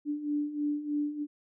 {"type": "beating tone pair", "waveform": "sine", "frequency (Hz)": [291.9, 295.1], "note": ["D4", "D4"], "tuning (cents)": [-10, 8], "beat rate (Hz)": 3.2, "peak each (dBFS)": [-35, -30], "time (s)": [0.05, 1.27], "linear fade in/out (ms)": 50, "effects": []}